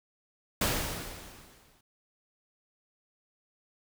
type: noise with exponential decay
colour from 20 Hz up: pink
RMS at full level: -26 dBFS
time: 0.61-1.81 s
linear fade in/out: 5 ms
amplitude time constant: 260 ms
effects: none